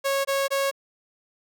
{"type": "tone bursts", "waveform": "sawtooth", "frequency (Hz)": 550, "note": "C#5", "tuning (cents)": -14, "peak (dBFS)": -18, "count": 3, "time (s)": [0.04, 0.714], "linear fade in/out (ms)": 20, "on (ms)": 210, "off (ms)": 22, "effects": []}